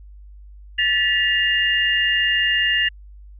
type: tone cluster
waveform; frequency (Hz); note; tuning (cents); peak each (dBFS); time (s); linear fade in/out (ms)
sine; 1755 / 1945 / 2819; A6 / B6 / F7; -5 / -27 / +16; -21 / -22 / -19; 0.78-2.89; 10
effects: added 50 Hz sine -39 dBFS peak until 3.39 s